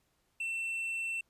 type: tone with tanh clipping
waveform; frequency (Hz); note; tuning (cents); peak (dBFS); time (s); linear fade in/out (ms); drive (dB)
sine; 2690; E7; +34; -34; 0.4-1.21; 5; 5
effects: pink hiss -75 dBFS RMS until 1.29 s + resampled to 32000 Hz